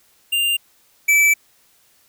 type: tone pair in turn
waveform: square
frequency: 2794 / 2312 Hz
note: F7 / D7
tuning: 0 / -28 cents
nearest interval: minor third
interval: 328 cents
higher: first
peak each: -17 / -12 dBFS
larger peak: second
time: 0.32-0.57 / 1.08-1.34 s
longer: second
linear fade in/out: 10 ms
effects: white hiss -57 dBFS RMS until 2.08 s